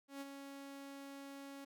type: tone with ADSR envelope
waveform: sawtooth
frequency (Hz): 277.2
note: C#4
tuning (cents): 0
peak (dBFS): -39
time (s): 0.08-1.65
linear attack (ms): 130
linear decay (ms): 30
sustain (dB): -6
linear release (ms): 10
effects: none